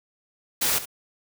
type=noise with echo; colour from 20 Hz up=white; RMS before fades=-23 dBFS; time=0.61-0.79 s; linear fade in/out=10 ms; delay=67 ms; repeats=1; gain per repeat=-13 dB; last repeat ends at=0.857 s; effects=none